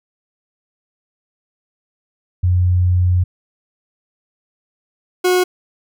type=tone pair in turn; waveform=sine / 40% pulse; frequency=90 / 363.8 Hz; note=F#2 / F#4; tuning=-47 / -29 cents; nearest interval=2 octaves; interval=2418 cents; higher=second; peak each=-11 dBFS; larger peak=neither; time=2.43-3.24 / 5.24-5.44 s; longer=first; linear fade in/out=10 ms; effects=none